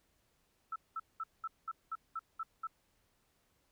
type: tone bursts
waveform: sine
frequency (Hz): 1318.5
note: E6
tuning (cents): 0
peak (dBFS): -36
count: 9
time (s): 0.72-2.671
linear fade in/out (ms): 5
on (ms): 39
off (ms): 200
effects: pink hiss -75 dBFS RMS until 3.71 s